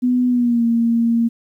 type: tone with pitch glide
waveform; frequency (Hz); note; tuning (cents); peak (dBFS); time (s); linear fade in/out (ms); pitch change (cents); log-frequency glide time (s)
sine; 248.7 to 232; B3 to A#3; +12 to -8; -13; 0.02-1.29; 20; -120; 0.28-0.64
effects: 9-bit